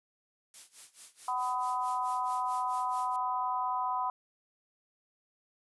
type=noise with tremolo; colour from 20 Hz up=blue; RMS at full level=-46 dBFS; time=0.54-3.16 s; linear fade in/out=0 ms; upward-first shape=sine; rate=4.6 Hz; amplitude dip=90%
type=harmonic tone; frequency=250.8 Hz; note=B3; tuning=27 cents sharp; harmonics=3 / 4 / 5; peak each=-35 / -31 / -38 dBFS; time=1.28-4.1 s; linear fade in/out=2 ms
effects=resampled to 24000 Hz